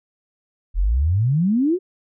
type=exponential sweep; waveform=sine; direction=up; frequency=39.23 to 387.1 Hz; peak=-15 dBFS; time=0.74-1.79 s; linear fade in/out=50 ms; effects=none